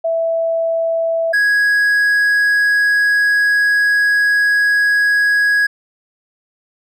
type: tone pair in turn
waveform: sine / triangle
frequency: 659.3 / 1661.3 Hz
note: E5 / G#6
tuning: 0 / 0 cents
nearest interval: octave + major third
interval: 1600 cents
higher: second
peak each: -14 / -9 dBFS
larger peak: second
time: 0.04-1.33 / 1.33-5.67 s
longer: second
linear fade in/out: 10 ms
effects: none